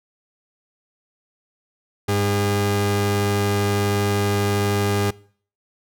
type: tone pair together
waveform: sawtooth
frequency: 101.4 / 202.8 Hz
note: G#2 / G#3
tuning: -41 / -41 cents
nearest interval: octave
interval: 1200 cents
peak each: -16 dBFS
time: 2.08-5.11 s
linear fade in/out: 10 ms
effects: noise-tail reverb RT60 0.5 s tail -22 dB re dry